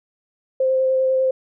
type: tone with vibrato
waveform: sine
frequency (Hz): 523.3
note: C5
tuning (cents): 0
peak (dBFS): -15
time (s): 0.6-1.31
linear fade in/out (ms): 5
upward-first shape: square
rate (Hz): 10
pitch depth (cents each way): 8
effects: none